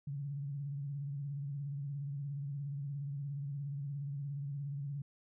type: tone with vibrato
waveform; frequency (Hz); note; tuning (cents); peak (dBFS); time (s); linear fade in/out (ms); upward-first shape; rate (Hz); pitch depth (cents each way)
sine; 141.3; C#3; +34; -37; 0.07-5.02; 5; sine; 17; 69
effects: none